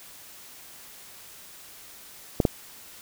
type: clicks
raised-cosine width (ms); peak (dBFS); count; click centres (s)
2; -6; 2; 2.402 / 2.452
effects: white hiss -47 dBFS RMS until 3.01 s